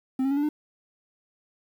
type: tone with pitch steps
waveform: triangle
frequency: 261.6 / 270.8 / 280.4 / 290.3 / 300.5 Hz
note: C4 / C#4 / C#4 / D4 / D4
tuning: 0 / -40 / +20 / -20 / +40 cents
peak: -20 dBFS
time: 0.19-0.49 s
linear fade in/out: 5 ms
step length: 60 ms
effects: 9-bit